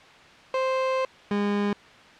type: tone pair in turn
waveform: 30% pulse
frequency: 523.3 / 204.2 Hz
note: C5 / G#3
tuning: 0 / -29 cents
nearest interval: octave + major third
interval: 1629 cents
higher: first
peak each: -20 dBFS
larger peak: neither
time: 0.54-1.05 / 1.31-1.73 s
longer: first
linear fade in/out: 2 ms
effects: white hiss -49 dBFS RMS until 2.19 s + low-pass 3000 Hz 12 dB/octave